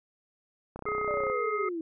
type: click train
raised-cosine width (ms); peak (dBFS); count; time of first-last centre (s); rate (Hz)
1; -25; 18; 0.76-1.3; 31.5
type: harmonic tone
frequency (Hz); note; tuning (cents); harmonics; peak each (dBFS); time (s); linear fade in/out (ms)
420.7; G#4; +22; 1 / 3 / 5; -32 / -31 / -37; 0.86-1.69; 5
type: linear sweep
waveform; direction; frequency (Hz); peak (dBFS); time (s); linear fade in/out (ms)
sine; down; 603 to 316.6; -31; 1.08-1.81; 2
effects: none